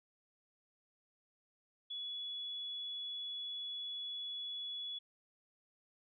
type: tone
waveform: sine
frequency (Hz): 3397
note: G#7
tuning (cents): +38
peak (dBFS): -40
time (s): 1.9-4.99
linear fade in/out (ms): 10
effects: none